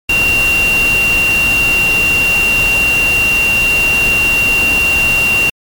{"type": "tone in noise", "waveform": "sine", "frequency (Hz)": 2759, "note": "F7", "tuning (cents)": -22, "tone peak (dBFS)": -9, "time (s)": [0.09, 5.5], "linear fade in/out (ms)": 5, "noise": "pink", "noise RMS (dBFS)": -20, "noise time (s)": [0.09, 5.5], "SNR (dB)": 8, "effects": ["MP3 96 kbps"]}